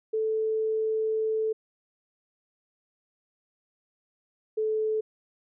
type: tone pair in turn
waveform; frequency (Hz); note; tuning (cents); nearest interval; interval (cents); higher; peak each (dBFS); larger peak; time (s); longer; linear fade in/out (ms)
sine; 438.6 / 434.6; A4 / A4; -6 / -21; unison; 15; first; -24; neither; 0.13-1.53 / 4.57-5.01; first; 10
effects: none